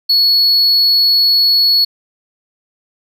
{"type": "tone", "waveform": "triangle", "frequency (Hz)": 4380, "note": "C#8", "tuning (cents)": -22, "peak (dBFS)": -7, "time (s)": [0.09, 1.85], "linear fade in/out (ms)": 10, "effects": []}